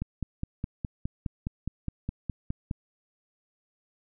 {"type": "click train", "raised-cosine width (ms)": 5, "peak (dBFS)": -18, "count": 14, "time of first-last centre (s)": [0.02, 2.712], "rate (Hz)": 4.83, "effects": []}